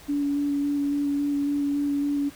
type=tone with vibrato; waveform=sine; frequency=285.8 Hz; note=D4; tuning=47 cents flat; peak=-22 dBFS; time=0.08-2.3 s; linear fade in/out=20 ms; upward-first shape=square; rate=3.6 Hz; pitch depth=10 cents each way; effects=pink hiss -48 dBFS RMS until 2.35 s